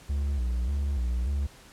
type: tone with vibrato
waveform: triangle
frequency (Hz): 65.41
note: C2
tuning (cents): 0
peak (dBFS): -23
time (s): 0.09-1.47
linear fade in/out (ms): 10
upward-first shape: square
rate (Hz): 1.7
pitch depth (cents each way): 130
effects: pink hiss -52 dBFS RMS until 1.72 s + low-pass 11000 Hz 12 dB/octave